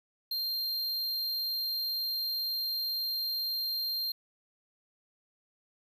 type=tone; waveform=square; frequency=4186 Hz; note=C8; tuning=in tune; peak=-31 dBFS; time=0.31-4.12 s; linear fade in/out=5 ms; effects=10-bit